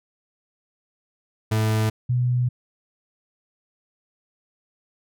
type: tone pair in turn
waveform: 40% pulse / sine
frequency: 109.1 / 123.85 Hz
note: A2 / B2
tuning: -14 / +5 cents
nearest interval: major second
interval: 219 cents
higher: second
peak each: -18 / -18 dBFS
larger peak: neither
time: 1.51-1.9 / 2.09-2.49 s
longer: second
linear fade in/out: 10 ms
effects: none